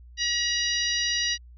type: harmonic tone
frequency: 957 Hz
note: A#5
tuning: 45 cents sharp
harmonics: 2 / 3 / 4 / 5 / 6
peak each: -30 / -30 / -30 / -30 / -30 dBFS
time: 0.17-1.38 s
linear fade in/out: 50 ms
effects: added 60 Hz sine -45 dBFS peak until 1.57 s